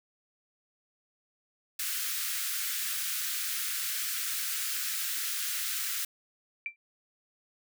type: high-pass noise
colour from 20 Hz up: white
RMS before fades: -33 dBFS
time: 1.79-6.05 s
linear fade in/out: 5 ms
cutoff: 1300 Hz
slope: 48 dB/octave
type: tone with exponential decay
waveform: sine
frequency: 2349 Hz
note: D7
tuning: in tune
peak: -28 dBFS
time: 6.66-6.76 s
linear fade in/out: 1 ms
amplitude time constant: 20 ms
effects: none